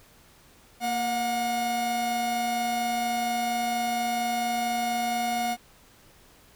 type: tone pair together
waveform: 45% pulse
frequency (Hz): 233.1 / 723.6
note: A#3 / F#5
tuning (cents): 0 / -39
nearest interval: octave + minor sixth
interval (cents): 1961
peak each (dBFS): -33 / -26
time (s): 0.8-5.57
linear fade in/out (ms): 50
effects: pink hiss -56 dBFS RMS until 6.55 s